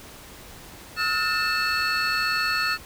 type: tone cluster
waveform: triangle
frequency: 1288 / 1430 / 1789 / 2633 / 4374 Hz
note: E6 / F6 / A6 / E7 / C#8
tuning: -41 / +41 / +28 / -3 / -24 cents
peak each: -26 dBFS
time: 0.96-2.78 s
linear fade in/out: 50 ms
effects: tanh soft clip ceiling -14 dBFS + pink hiss -44 dBFS RMS until 2.85 s